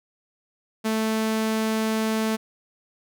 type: tone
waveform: sawtooth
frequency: 220 Hz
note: A3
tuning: in tune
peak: -18 dBFS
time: 0.84-2.37 s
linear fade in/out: 20 ms
effects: none